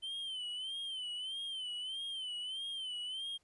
triangle tone with vibrato, 3081 Hz, G7, 31 cents flat, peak -37 dBFS, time 0.02-3.38 s, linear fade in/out 20 ms, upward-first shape sine, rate 1.6 Hz, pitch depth 92 cents each way, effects pink hiss -75 dBFS RMS until 3.43 s + resampled to 24000 Hz

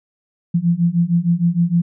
sine beating tone pair, 168 / 174.5 Hz, E3 / F3, +33 / -1 cents, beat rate 6.5 Hz, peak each -17 / -16 dBFS, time 0.54-1.82 s, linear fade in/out 10 ms, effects none

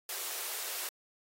white high-pass noise, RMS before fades -38 dBFS, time 0.09-0.89 s, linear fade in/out 2 ms, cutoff 350 Hz, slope 96 dB/octave, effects AAC 48 kbps

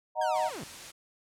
sine chord, D# minor, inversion none, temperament equal with one note detuned, 622.3 / 742.6 / 932.3 Hz, D#5 / F#5 / A#5, 0 / +6 / 0 cents, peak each -30 dBFS, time 0.15-0.51 s, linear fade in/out 50 ms
sawtooth linear sweep, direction down, 1661.2 to 102.3 Hz, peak -34 dBFS, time 0.21-0.64 s, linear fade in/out 5 ms
white noise, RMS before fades -44 dBFS, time 0.34-0.92 s, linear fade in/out 20 ms
effects low-pass 9000 Hz 12 dB/octave

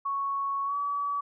sine tone with pitch glide, 1108.7 to 1142.5 Hz, C#6 to D6, 0 to -48 cents, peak -27 dBFS, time 0.05-1.21 s, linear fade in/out 10 ms, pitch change +52 cents, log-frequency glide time 0.65-0.76 s, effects none

